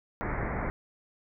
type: low-pass noise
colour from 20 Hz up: pink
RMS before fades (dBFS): -32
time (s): 0.21-0.7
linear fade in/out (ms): 0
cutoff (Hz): 2200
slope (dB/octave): 96
effects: none